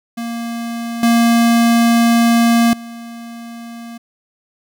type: tone with level steps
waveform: square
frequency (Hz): 233.1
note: A#3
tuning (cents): 0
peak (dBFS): -22 / -10 / -30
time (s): 0.17-3.98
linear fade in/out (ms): 10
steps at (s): 1.03 / 2.73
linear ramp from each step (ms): 2
effects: none